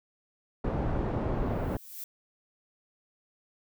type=low-pass noise; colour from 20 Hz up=pink; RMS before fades=-30 dBFS; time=0.64-1.77 s; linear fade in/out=5 ms; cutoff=770 Hz; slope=12 dB/octave
type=noise with exponential growth; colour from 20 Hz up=violet; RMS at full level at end=-38 dBFS; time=1.35-2.04 s; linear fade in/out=2 ms; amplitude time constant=150 ms
effects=none